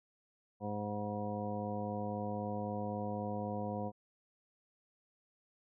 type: harmonic tone with a mistuned harmonic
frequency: 103.83 Hz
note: G#2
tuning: in tune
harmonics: 1 / 2 / 3 / 4 / 5 / 6 / 7 / 9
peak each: -43 / -40 / -48 / -48 / -42 / -54 / -43 / -47 dBFS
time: 0.6-3.92 s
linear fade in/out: 50 ms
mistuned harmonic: 9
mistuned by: +48 cents
effects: none

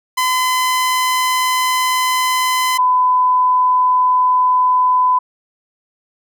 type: tone pair in turn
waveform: sawtooth / sine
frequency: 1018 / 1005.1 Hz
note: C6 / B5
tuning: -48 / +30 cents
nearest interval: unison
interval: 22 cents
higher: first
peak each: -10 dBFS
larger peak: neither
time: 0.17-2.78 / 2.78-5.19 s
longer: first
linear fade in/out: 10 ms
effects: none

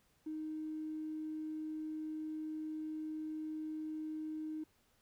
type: tone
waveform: triangle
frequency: 311.1 Hz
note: D#4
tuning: in tune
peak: -35 dBFS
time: 0.26-4.64 s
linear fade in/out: 10 ms
effects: tanh soft clip ceiling -37 dBFS + pink hiss -73 dBFS RMS until 5.01 s

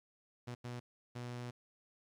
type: tone bursts at uneven times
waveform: sawtooth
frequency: 121.9 Hz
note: B2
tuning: 22 cents flat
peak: -38 dBFS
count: 3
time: 0.47-0.55 / 0.64-0.8 / 1.15-1.51 s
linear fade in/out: 10 ms
effects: low-pass 8000 Hz 12 dB/octave + 12-bit

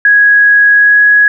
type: tone with pitch glide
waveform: sine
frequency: 1661.2 to 1671.8 Hz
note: G#6 to G#6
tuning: 0 to +11 cents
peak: -3 dBFS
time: 0.05-1.28 s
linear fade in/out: 2 ms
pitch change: +11 cents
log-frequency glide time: 0.74-1.01 s
effects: none

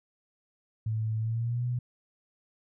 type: tone with pitch glide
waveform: sine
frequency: 110.1 to 122.87 Hz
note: A2 to B2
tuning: +2 to -8 cents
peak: -27 dBFS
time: 0.86-1.79 s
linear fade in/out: 5 ms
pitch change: +190 cents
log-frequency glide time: 1.19-1.65 s
effects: none

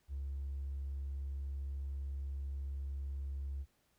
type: tone with hard clipping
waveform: sine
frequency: 69 Hz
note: C#2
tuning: 7 cents flat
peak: -38 dBFS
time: 0.08-3.66 s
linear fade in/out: 50 ms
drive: 1 dB
effects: pink hiss -75 dBFS RMS until 3.98 s

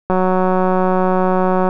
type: click train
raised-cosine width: 1 ms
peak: -3 dBFS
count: 295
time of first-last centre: 0.1-1.689 s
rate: 185 Hz
effects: none

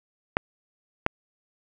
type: clicks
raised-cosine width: 0.5 ms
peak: -5 dBFS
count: 2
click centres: 0.369 / 1.064 s
effects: none

